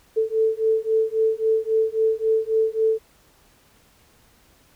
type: beating tone pair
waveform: sine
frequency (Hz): 440.5 / 444.2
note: A4 / A4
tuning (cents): +2 / +16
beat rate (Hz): 3.7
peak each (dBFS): -21 / -21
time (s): 0.16-2.99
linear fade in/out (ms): 20
effects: pink hiss -57 dBFS RMS until 4.75 s